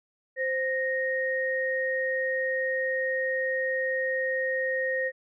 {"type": "tone pair together", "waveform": "sine", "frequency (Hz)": [522, 1862.3], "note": ["C5", "A#6"], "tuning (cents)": [-4, -2], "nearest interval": "octave + minor seventh", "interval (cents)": 2202, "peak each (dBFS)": -28, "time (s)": [0.36, 5.12], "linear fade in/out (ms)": 50, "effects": []}